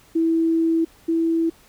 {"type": "tone pair in turn", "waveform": "sine", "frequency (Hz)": [327.7, 329.2], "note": ["E4", "E4"], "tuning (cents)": [-10, -2], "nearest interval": "unison", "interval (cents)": 8, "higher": "second", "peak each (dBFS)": [-16, -17], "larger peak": "first", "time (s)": [[0.15, 0.85], [1.08, 1.5]], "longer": "first", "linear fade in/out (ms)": 10, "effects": ["pink hiss -53 dBFS RMS until 1.68 s"]}